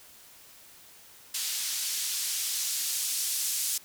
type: noise with band-pass filter sweep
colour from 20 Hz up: blue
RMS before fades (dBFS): -31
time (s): 1.34-3.78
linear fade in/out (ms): 5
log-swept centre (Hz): 4000 to 6300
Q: 0.78
effects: white hiss -53 dBFS RMS until 3.84 s